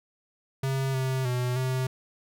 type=tone with pitch steps; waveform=square; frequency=134.3 / 131.3 / 124.4 / 129.6 Hz; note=C3 / C3 / B2 / C3; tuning=+46 / +6 / +13 / -16 cents; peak=-26 dBFS; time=0.63-1.87 s; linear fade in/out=5 ms; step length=310 ms; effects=none